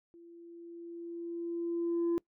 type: tone with level ramp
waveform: sine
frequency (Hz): 340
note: F4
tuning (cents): -46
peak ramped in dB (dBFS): -52 to -24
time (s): 0.14-2.18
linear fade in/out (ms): 0
effects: noise-tail reverb RT60 0.1 s tail -25 dB re dry + tanh soft clip ceiling -26 dBFS